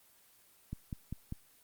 click train, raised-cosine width 5 ms, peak -26 dBFS, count 4, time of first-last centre 0.73-1.324 s, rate 5.05 Hz, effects white hiss -64 dBFS RMS until 1.63 s + Opus 24 kbps

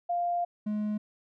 sine / triangle tone pair in turn, 698.5 / 210.9 Hz, F5 / G#3, 0 / +27 cents, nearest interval octave + major sixth, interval 2073 cents, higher first, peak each -26 dBFS, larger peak neither, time 0.09-0.45 / 0.66-0.98 s, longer first, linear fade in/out 10 ms, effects none

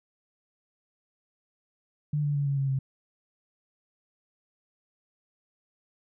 sine tone with pitch steps, 148.4 / 145.43 / 142.52 / 139.67 / 136.87 / 134.13 Hz, D3 / D3 / C#3 / C#3 / C#3 / C3, +18 / -17 / +48 / +13 / -22 / +43 cents, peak -24 dBFS, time 2.13-2.79 s, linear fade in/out 5 ms, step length 110 ms, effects none

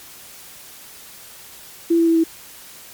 sine tone with pitch steps, 336.1 / 333 / 329.9 / 326.9 Hz, E4 / E4 / E4 / E4, +34 / +18 / +1 / -14 cents, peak -12 dBFS, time 1.9-2.24 s, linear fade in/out 10 ms, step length 85 ms, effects white hiss -41 dBFS RMS until 2.93 s + MP3 96 kbps

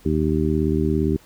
harmonic tone, 77.5 Hz, D#2, 6 cents flat, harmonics 1 / 2 / 3 / 4 / 5, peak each -24 / -24 / -24 / -24 / -24 dBFS, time 0.05-1.17 s, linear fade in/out 10 ms, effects pink hiss -52 dBFS RMS until 1.25 s

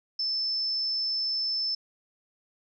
sine tone, 5274 Hz, E8, in tune, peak -26 dBFS, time 0.19-1.75 s, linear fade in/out 5 ms, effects none

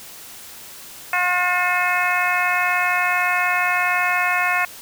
harmonic tone with a mistuned harmonic, 358.6 Hz, F4, 46 cents sharp, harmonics 2 / 3 / 4 / 5 / 6 / 7, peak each -24 / -24 / -24 / -24 / -24 / -24 dBFS, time 1.13-4.65 s, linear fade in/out 2 ms, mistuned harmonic 7, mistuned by +36 cents, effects white hiss -39 dBFS RMS until 4.81 s

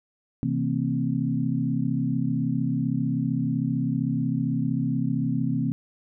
sine tone cluster, 130.2 / 163.1 / 229.9 / 265.6 Hz, C3 / E3 / A#3 / C4, -8 / -18 / -24 / +26 cents, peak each -28 dBFS, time 0.43-5.72 s, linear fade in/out 0 ms, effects none

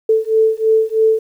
sine beating tone pair, 440 / 443.1 Hz, A4 / A4, 0 / +12 cents, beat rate 3.1 Hz, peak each -14 / -14 dBFS, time 0.09-1.19 s, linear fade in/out 5 ms, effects 8-bit

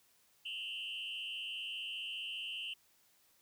sine tone with frequency modulation, 2900 Hz, F#7, 35 cents flat, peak -38 dBFS, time 0.45-2.74 s, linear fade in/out 10 ms, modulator 94.9 Hz, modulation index 2.3, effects tanh soft clip ceiling -36 dBFS + white hiss -70 dBFS RMS until 3.41 s

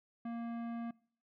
sine tone with tanh clipping, 233.1 Hz, A#3, in tune, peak -40 dBFS, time 0.25-0.91 s, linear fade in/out 5 ms, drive 15 dB, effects noise-tail reverb RT60 0.5 s tail -23 dB re dry

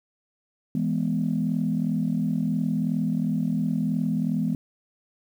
sine chord, E major, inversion none, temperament equal, 164.81 / 207.7 / 246.9 Hz, E3 / G#3 / B3, 0 / 0 / 0 cents, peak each -26 dBFS, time 0.75-4.55 s, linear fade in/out 2 ms, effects tanh soft clip ceiling -14 dBFS + 9-bit

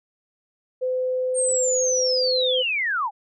sine tone, 510 Hz, C5, 44 cents flat, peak -21 dBFS, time 0.81-2.63 s, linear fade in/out 20 ms
sine linear sweep, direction down, 8700 to 760 Hz, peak -21 dBFS, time 1.34-3.11 s, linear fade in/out 50 ms
effects none

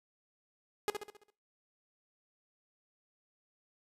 sawtooth tone with echo, 415.3 Hz, G#4, in tune, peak -25 dBFS, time 0.88-0.9 s, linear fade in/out 0 ms, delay 67 ms, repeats 6, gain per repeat -6 dB, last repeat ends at 1.302 s, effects noise-tail reverb RT60 0.3 s tail -18 dB re dry + resampled to 32000 Hz

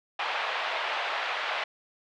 pink band-pass noise, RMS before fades -31 dBFS, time 0.19-1.64 s, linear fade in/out 5 ms, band 650 to 3400 Hz, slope 24 dB/octave, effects none

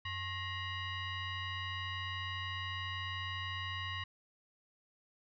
sine tone with frequency modulation, 893 Hz, A5, 25 cents sharp, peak -37 dBFS, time 0.05-4.04 s, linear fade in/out 5 ms, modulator 986 Hz, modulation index 2.5, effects none

